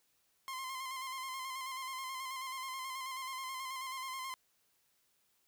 sawtooth tone with vibrato, 1049 Hz, C6, 4 cents sharp, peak -36 dBFS, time 0.48-4.34 s, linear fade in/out 0 ms, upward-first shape square, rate 9.3 Hz, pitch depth 32 cents each way, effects white hiss -75 dBFS RMS until 5.47 s

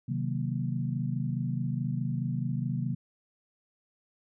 sine chord, C half-diminished seventh, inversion none, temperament equal, 130.81 / 155.56 / 185 / 233.1 Hz, C3 / Eb3 / Gb3 / Bb3, 0 / 0 / 0 / 0 cents, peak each -31 / -34 / -36 / -36 dBFS, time 0.08-2.95 s, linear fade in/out 10 ms, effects none

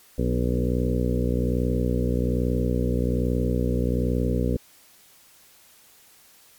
harmonic tone with a mistuned harmonic, 61.2 Hz, B1, 15 cents flat, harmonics 1 / 2 / 3 / 4 / 5 / 6 / 7 / 8 / 9, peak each -25 / -27 / -29 / -28 / -34 / -35 / -32 / -31 / -39 dBFS, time 0.18-4.57 s, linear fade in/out 5 ms, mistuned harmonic 5, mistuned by -20 cents, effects white hiss -54 dBFS RMS until 6.58 s + MP3 96 kbps

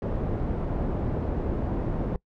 pink low-pass noise, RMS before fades -28 dBFS, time 0.02-2.16 s, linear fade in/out 2 ms, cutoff 560 Hz, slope 12 dB/octave, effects noise-tail reverb RT60 0.1 s tail -23 dB re dry

